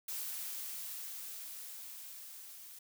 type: noise with level ramp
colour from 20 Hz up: blue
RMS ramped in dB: -40 to -52 dBFS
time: 0.08-2.79 s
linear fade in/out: 5 ms
effects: none